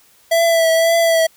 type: tone with vibrato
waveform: square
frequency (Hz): 661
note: E5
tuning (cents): +5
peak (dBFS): -12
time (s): 0.31-1.27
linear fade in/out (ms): 10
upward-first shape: triangle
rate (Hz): 1.9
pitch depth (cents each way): 32
effects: white hiss -52 dBFS RMS until 1.36 s